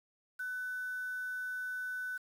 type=tone with quantisation; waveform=sine; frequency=1500 Hz; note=F#6; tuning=23 cents sharp; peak=-36 dBFS; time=0.39-2.18 s; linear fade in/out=10 ms; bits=9; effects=none